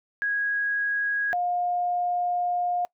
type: tone pair in turn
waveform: sine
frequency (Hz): 1652 / 710.4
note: G#6 / F5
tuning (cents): -10 / +29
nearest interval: octave + minor third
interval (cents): 1461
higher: first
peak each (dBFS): -23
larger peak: neither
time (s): 0.22-1.33 / 1.33-2.85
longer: second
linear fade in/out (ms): 0
effects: noise-tail reverb RT60 0.1 s tail -24 dB re dry